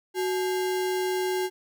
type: tone with sample-and-hold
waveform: sine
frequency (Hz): 370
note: F#4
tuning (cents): 0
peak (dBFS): -24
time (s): 0.14-1.5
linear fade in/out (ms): 50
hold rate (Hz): 1225
effects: none